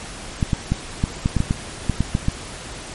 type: clicks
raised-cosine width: 5 ms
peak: -5 dBFS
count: 12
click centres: 0.428 / 0.532 / 0.72 / 1.039 / 1.259 / 1.367 / 1.404 / 1.509 / 1.897 / 2.006 / 2.151 / 2.284 s
effects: pink hiss -34 dBFS RMS until 2.94 s + MP3 48 kbps